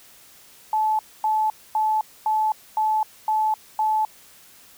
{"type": "tone bursts", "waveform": "sine", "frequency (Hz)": 866, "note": "A5", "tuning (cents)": -28, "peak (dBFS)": -18, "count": 7, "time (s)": [0.73, 4.05], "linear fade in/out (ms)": 2, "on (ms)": 260, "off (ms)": 250, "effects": ["white hiss -50 dBFS RMS until 4.77 s"]}